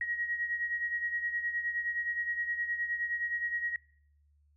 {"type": "beating tone pair", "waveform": "sine", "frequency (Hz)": [1894, 1903.6], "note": ["A#6", "A#6"], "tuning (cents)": [27, 36], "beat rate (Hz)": 9.6, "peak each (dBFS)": [-32, -39], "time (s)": [0.01, 3.76], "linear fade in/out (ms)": 2, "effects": ["noise-tail reverb RT60 0.7 s tail -25 dB re dry", "added 73 Hz sine -64 dBFS peak until 4.56 s"]}